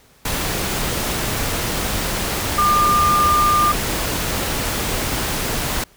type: tone in noise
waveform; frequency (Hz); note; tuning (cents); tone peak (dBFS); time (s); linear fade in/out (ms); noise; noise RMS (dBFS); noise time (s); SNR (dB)
sine; 1200; D6; +37; -13; 2.58-3.72; 5; pink; -22; 0.25-5.84; +6
effects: pink hiss -52 dBFS RMS until 5.96 s